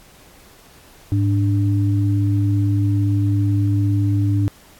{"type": "tone pair together", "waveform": "sine", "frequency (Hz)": [103.84, 293.7], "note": ["G#2", "D4"], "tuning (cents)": [0, 0], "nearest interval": "octave + tritone", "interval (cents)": 1800, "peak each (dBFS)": [-15, -22], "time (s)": [1.12, 4.48], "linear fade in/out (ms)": 0, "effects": ["pink hiss -48 dBFS RMS until 4.79 s", "AAC 64 kbps"]}